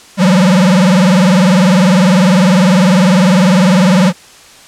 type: tone with vibrato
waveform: square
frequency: 185 Hz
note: F#3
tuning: in tune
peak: -6 dBFS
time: 0.17-4.13 s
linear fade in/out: 50 ms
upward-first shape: sine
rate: 20 Hz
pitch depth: 170 cents each way
effects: white hiss -38 dBFS RMS until 4.67 s + low-pass 8000 Hz 12 dB/octave